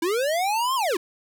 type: linear two-way sweep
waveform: square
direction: up then down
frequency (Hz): 315.8 to 1085 to 315.8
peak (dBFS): -22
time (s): 0.02-0.97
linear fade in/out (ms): 5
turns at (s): 0.75
effects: none